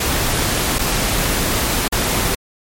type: noise with dropouts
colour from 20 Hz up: pink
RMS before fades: -18 dBFS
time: 0-2.35 s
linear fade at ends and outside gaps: 5 ms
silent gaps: 0.786-0.79 / 1.881-1.922 s
effects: MP3 64 kbps